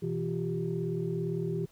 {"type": "tone cluster", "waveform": "sine", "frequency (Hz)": [124.7, 165.3, 356.1, 393.8], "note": ["B2", "E3", "F4", "G4"], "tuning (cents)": [17, 5, 34, 8], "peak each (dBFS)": [-37, -32, -38, -34], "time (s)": [0.02, 1.66], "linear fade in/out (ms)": 10, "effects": ["tanh soft clip ceiling -19 dBFS", "pink hiss -63 dBFS RMS until 1.71 s"]}